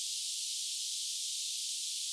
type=band-pass noise; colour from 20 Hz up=pink; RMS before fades=-38 dBFS; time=0-2.12 s; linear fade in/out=0 ms; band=3200 to 9700 Hz; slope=48 dB/octave; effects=none